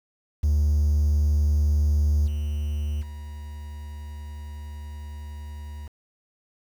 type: tone with level steps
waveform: triangle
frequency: 74.1 Hz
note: D2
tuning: 16 cents sharp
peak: -15 / -22 / -32 dBFS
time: 0.43-5.88 s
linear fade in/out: 10 ms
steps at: 2.26 / 3.01 s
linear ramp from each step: 20 ms
effects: tanh soft clip ceiling -12 dBFS + 8-bit